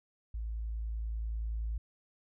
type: tone with level ramp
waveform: sine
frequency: 55.2 Hz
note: A1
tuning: 6 cents sharp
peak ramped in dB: -34 to -31 dBFS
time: 0.34-1.78 s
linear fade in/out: 5 ms
effects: tanh soft clip ceiling -28 dBFS